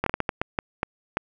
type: slowing click train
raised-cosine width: 0.5 ms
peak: -8 dBFS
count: 10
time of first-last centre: 0.04-1.171 s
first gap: 23 ms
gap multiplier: 1.4
effects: none